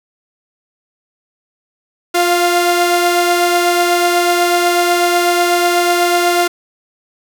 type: tone pair together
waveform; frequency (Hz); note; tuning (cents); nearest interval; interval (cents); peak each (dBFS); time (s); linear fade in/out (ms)
sawtooth; 352.1 / 696.1; F4 / F5; +14 / -6; octave; 1180; -10; 2.14-6.48; 10
effects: none